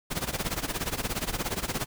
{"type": "noise with tremolo", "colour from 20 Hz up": "pink", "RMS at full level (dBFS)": -28, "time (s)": [0.1, 1.86], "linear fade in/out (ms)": 20, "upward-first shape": "sine", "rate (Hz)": 17, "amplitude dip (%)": 85, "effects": []}